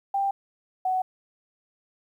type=tone pair in turn; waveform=sine; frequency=790 / 745.7 Hz; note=G5 / F#5; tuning=+13 / +13 cents; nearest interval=minor second; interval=100 cents; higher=first; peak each=-22 dBFS; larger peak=neither; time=0.14-0.31 / 0.85-1.02 s; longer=neither; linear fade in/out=5 ms; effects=10-bit